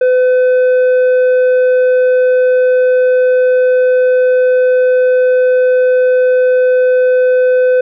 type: tone with tanh clipping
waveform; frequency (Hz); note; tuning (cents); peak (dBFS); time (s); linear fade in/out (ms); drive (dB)
sine; 506; B4; +42; -8; 0.01-7.81; 5; 6
effects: none